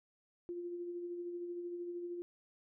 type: tone with tremolo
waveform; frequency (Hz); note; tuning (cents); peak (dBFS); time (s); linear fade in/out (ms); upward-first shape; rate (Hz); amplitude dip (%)
sine; 349.2; F4; 0; -38; 0.49-2.22; 0; sine; 13; 35
effects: none